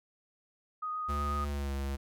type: tone with vibrato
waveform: sine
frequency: 1244.5 Hz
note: D#6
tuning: in tune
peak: -33 dBFS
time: 0.82-1.45 s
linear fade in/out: 10 ms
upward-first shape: triangle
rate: 8 Hz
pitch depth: 10 cents each way
type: tone with pitch glide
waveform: square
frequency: 72.6 to 68.88 Hz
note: D2 to C#2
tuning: -19 to -10 cents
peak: -33 dBFS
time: 1.08-1.97 s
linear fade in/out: 20 ms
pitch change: -91 cents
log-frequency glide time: 1.44-1.74 s
effects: none